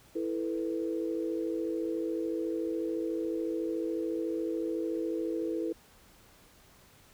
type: chord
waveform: sine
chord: E suspended fourth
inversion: none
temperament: equal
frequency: 329.6 / 440 / 493.9 Hz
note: E4 / A4 / B4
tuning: 0 / 0 / 0 cents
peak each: -32 / -36 / -37 dBFS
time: 0.15-5.73 s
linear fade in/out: 10 ms
effects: pink hiss -59 dBFS RMS until 7.13 s